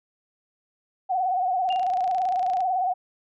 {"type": "tone with vibrato", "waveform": "sine", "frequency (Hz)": 740, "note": "F#5", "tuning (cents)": 0, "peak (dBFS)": -21, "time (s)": [1.09, 2.94], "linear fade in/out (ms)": 20, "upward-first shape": "sine", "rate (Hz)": 18, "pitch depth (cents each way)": 71}
{"type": "click train", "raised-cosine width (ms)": 0.2, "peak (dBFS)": -25, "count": 27, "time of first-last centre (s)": [1.69, 2.605], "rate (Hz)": 28.4}
{"type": "tone with exponential decay", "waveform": "sine", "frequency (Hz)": 2808, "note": "F7", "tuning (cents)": 9, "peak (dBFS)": -28, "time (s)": [1.7, 1.9], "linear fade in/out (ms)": 5, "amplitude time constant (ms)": 43}
{"effects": []}